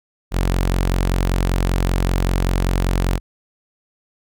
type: tone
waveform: sawtooth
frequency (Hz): 45.16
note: F#1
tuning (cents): -41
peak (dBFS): -12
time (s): 0.31-3.2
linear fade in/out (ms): 50
effects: none